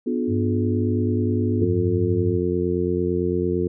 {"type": "chord", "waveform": "sine", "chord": "B diminished seventh", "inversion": "none", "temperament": "just", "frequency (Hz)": [246.9, 296.3, 355.6, 426.7], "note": ["B3", "D4", "F4", "Ab4"], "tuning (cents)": [0, 15, 31, 47], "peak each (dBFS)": [-23, -29, -27, -29], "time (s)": [0.06, 1.65], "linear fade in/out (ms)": 10}
{"type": "tone with pitch glide", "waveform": "sine", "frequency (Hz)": [100.5, 101.14], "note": ["G2", "G#2"], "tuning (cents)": [44, -45], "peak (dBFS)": -22, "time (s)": [0.27, 2.39], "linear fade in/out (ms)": 50, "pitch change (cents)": 11, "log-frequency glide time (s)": [0.8, 1.95]}
{"type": "harmonic tone", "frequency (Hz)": 88.9, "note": "F2", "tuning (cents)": 31, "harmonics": [1, 2, 3, 4, 5], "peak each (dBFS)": [-28, -27, -28, -23, -26], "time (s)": [1.61, 3.68], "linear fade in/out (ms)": 10}
{"effects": []}